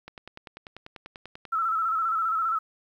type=click train; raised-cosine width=0.3 ms; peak=-25 dBFS; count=15; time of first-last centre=0.08-1.453 s; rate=10.2 Hz
type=tone with vibrato; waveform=sine; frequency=1318.5 Hz; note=E6; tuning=in tune; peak=-23 dBFS; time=1.52-2.59 s; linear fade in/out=10 ms; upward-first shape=square; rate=15 Hz; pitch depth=45 cents each way
effects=10-bit